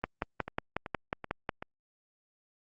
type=two click trains; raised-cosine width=0.5 ms; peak=-23 / -15 dBFS; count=4 / 9; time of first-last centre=0.48-1.625 / 0.04-1.492 s; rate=2.62 / 5.51 Hz; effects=Opus 32 kbps